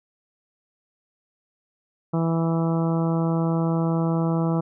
harmonic tone, 164.81 Hz, E3, in tune, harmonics 1 / 2 / 3 / 4 / 5 / 6 / 7 / 8, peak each -21 / -27 / -31 / -33 / -35 / -37 / -38 / -39 dBFS, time 2.13-4.61 s, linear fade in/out 10 ms, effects none

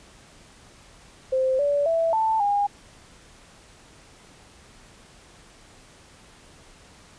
sine tone with pitch steps, 522 / 575 / 660 / 884 / 813 Hz, C5 / D5 / E5 / A5 / G#5, -4 / -37 / +2 / +8 / -37 cents, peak -19 dBFS, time 1.32-2.67 s, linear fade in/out 10 ms, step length 270 ms, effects pink hiss -51 dBFS RMS until 7.18 s + resampled to 22050 Hz

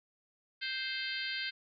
harmonic tone, 523.3 Hz, C5, in tune, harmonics 3 / 4 / 5 / 6 / 7 / 8 / 9, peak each -40 / -41 / -44 / -42 / -45 / -43 / -44 dBFS, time 0.61-1.51 s, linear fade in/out 20 ms, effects none

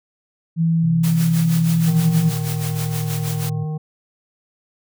sine tone, 164.81 Hz, E3, in tune, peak -14 dBFS, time 0.56-2.33 s, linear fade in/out 50 ms
sine tone with pitch glide, 128.3 to 113.64 Hz, C3 to A#2, -34 to -44 cents, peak -24 dBFS, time 0.82-3.65 s, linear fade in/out 20 ms, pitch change -210 cents, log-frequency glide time 1.56-2.6 s
white noise with tremolo, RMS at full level -29 dBFS, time 1.03-3.5 s, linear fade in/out 10 ms, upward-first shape sine, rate 6.3 Hz, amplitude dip 70%
harmonic tone, 154.5 Hz, D#3, 12 cents flat, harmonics 1 / 3 / 5 / 7, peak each -22 / -36 / -39 / -50 dBFS, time 1.87-3.78 s, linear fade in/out 10 ms
effects none

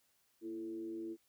sine tone with frequency modulation, 335 Hz, E4, 28 cents sharp, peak -40 dBFS, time 0.41-1.17 s, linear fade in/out 50 ms, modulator 100 Hz, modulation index 0.51, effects white hiss -75 dBFS RMS until 1.28 s

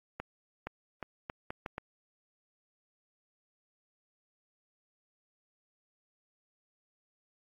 accelerating click train, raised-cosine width 0.5 ms, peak -22 dBFS, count 7, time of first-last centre 0.2-1.781 s, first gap 470 ms, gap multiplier 0.76, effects AAC 32 kbps

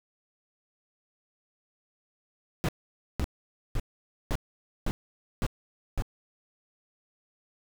brown noise bursts, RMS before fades -27 dBFS, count 7, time 2.64-6.022 s, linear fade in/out 0 ms, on 46 ms, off 510 ms, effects none

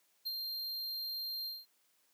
square tone with ADSR envelope, 4186 Hz, C8, in tune, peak -35 dBFS, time 0.25-1.66 s, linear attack 19 ms, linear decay 44 ms, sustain -3 dB, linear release 200 ms, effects white hiss -73 dBFS RMS until 2.13 s + high-pass 200 Hz 12 dB/octave

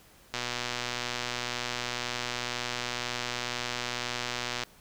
click train, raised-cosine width 0.2 ms, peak -14 dBFS, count 525, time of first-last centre 0.34-4.635 s, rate 122 Hz, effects pink hiss -57 dBFS RMS until 4.8 s

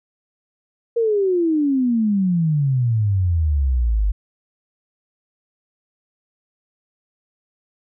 sine exponential sweep, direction down, 474.9 to 48.2 Hz, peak -15 dBFS, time 0.96-4.12 s, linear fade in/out 10 ms, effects none

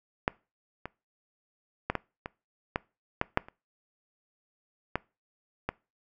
clicks, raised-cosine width 0.5 ms, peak -9 / -21 / -12 / -13 / -20 / -12 / -10 / -7 / -30 / -12 / -14 dBFS, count 11, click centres 0.279 / 0.856 / 1.9 / 1.953 / 2.259 / 2.759 / 3.214 / 3.374 / 3.485 / 4.956 / 5.69 s, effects noise-tail reverb RT60 0.3 s tail -23 dB re dry

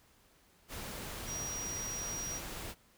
sine tone in noise, 5740 Hz, F8, 47 cents sharp, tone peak -38 dBFS, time 1.26-2.41 s, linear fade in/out 50 ms, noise pink, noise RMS -43 dBFS, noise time 0.68-2.75 s, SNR +2 dB, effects pink hiss -66 dBFS RMS until 2.97 s

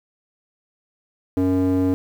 square tone with band-pass filter, 92.7 Hz, F#2, 4 cents sharp, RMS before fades -19 dBFS, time 1.37-1.94 s, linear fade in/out 0 ms, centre 330 Hz, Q 3.3, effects 8-bit

